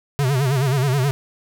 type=tone with vibrato; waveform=square; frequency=134.8 Hz; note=C#3; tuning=48 cents flat; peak=-17 dBFS; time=0.19-1.11 s; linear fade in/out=0 ms; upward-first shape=sine; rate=9.4 Hz; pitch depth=130 cents each way; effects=9-bit